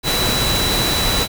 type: tone in noise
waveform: sine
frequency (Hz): 3951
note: B7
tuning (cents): 0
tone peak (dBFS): -20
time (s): 0.03-1.28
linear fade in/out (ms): 50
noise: pink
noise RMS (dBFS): -19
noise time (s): 0.03-1.28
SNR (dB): -4
effects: none